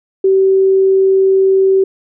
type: tone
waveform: sine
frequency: 384.1 Hz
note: G4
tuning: 35 cents flat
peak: -7 dBFS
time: 0.24-1.84 s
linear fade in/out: 5 ms
effects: none